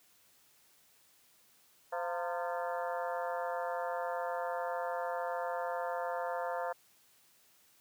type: harmonic tone with a mistuned harmonic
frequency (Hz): 173.1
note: F3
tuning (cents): -15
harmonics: 3 / 4 / 5 / 6 / 7 / 8 / 9 / 10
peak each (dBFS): -38 / -38 / -41 / -45 / -47 / -46 / -51 / -48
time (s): 1.92-6.73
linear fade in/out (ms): 10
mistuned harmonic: 5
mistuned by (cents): +88
effects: white hiss -66 dBFS RMS until 7.8 s + high-pass 60 Hz 12 dB/octave